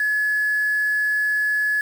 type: tone with quantisation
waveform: sine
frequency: 1703 Hz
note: G#6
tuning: 43 cents sharp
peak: -18 dBFS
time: 0-1.81 s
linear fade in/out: 2 ms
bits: 6
effects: none